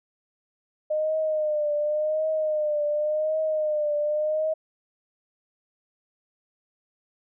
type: tone with vibrato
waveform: sine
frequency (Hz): 610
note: D#5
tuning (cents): -34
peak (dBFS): -22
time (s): 0.9-4.54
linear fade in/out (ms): 10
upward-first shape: triangle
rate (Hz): 0.9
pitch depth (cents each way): 61
effects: none